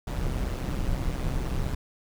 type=noise with amplitude modulation; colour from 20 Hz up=brown; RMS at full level=-25 dBFS; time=0.07-1.75 s; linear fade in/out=5 ms; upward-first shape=sine; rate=128 Hz; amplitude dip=70%; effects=none